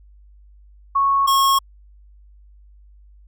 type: tone pair in turn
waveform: sine / square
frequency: 1104 / 1090.7 Hz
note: C#6 / C#6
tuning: -7 / -28 cents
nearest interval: unison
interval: 21 cents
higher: first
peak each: -14 dBFS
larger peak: neither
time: 0.95-1.27 / 1.27-1.59 s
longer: neither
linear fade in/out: 10 ms
effects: added 50 Hz sine -45 dBFS peak until 3.27 s